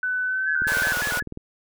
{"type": "tone with pitch glide", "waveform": "sine", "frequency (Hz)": [1500, 1539.5], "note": ["F#6", "G6"], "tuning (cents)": [23, -32], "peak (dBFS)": -22, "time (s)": [0.03, 0.93], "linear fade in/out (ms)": 2, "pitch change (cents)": 45, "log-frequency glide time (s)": [0.24, 0.45]}
{"type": "tone with vibrato", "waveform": "sine", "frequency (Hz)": 1573, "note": "G6", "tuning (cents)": 6, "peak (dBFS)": -24, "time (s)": [0.46, 1.23], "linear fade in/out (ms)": 20, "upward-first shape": "square", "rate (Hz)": 5.4, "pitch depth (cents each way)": 130}
{"type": "click train", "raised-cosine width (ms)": 3, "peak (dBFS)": -22, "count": 16, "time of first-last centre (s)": [0.62, 1.374], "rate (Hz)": 19.9}
{"type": "high-pass noise", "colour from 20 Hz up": "pink", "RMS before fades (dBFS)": -30, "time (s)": [0.67, 1.2], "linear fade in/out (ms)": 10, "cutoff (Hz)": 440, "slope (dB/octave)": 96}
{"effects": []}